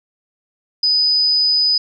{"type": "tone", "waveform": "sine", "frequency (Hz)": 4988, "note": "D#8", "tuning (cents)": 3, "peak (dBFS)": -12, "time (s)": [0.83, 1.78], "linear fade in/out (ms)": 5, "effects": []}